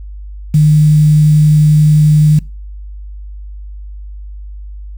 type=tone with quantisation; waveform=sine; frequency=151.9 Hz; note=D#3; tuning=41 cents flat; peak=-4 dBFS; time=0.54-2.39 s; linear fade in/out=5 ms; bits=5; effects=noise-tail reverb RT60 0.3 s tail -23 dB re dry + added 50 Hz sine -25 dBFS peak until 4.97 s